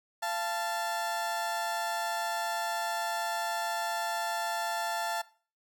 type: tone pair together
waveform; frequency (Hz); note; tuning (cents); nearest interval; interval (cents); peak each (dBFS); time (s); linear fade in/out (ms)
30% pulse; 686.2 / 880; F5 / A5; -31 / 0; major third; 431; -32 / -30; 0.22-5.22; 10
effects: noise-tail reverb RT60 0.4 s tail -19 dB re dry